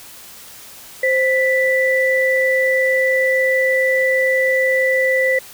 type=tone pair together; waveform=sine; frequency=522.6 / 1975.5 Hz; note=C5 / B6; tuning=-2 / 0 cents; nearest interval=octave + major seventh; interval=2302 cents; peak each=-16 dBFS; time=1.03-5.39 s; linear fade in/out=5 ms; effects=white hiss -39 dBFS RMS until 5.53 s